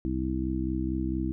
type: harmonic tone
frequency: 64.4 Hz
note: C2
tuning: 27 cents flat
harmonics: 1 / 2 / 3 / 4 / 5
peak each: -32 / -36 / -35 / -34 / -31 dBFS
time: 0.05-1.32 s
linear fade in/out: 0 ms
effects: none